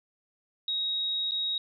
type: tone with dropouts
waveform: sine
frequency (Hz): 3787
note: A#7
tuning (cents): +27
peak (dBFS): -27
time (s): 0.68-1.58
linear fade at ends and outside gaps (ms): 2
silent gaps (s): 1.311-1.318
effects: none